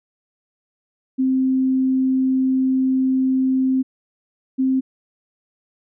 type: tone pair in turn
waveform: sine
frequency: 261.6 / 262.6 Hz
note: C4 / C4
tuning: 0 / +6 cents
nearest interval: unison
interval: 6 cents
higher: second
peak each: -15 / -15 dBFS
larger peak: neither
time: 1.18-3.83 / 4.58-4.81 s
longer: first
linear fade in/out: 20 ms
effects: none